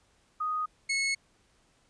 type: tone pair in turn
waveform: sine / sawtooth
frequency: 1244.5 / 2189 Hz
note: D#6 / C#7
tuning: 0 / -22 cents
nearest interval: minor seventh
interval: 978 cents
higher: second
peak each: -28 / -23 dBFS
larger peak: second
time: 0.4-0.66 / 0.89-1.15 s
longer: neither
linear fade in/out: 10 ms
effects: pink hiss -67 dBFS RMS until 1.89 s + resampled to 22050 Hz